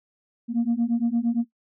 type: beating tone pair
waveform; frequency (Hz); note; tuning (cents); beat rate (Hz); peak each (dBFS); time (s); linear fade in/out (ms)
sine; 230 / 238.7; A#3 / A#3; -23 / +41; 8.7; -22; 0.48-1.45; 50
effects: noise-tail reverb RT60 0.1 s tail -17 dB re dry + tanh soft clip ceiling -16 dBFS